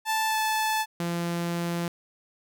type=tone with pitch glide; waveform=sawtooth; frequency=879 to 871.4 Hz; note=A5 to A5; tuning=-2 to -17 cents; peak=-20 dBFS; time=0.05-0.86 s; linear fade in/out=50 ms; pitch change=-15 cents; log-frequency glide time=0.28-0.36 s
type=tone; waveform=sawtooth; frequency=171.4 Hz; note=F3; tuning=32 cents flat; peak=-23 dBFS; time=1-1.88 s; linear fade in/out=2 ms
effects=none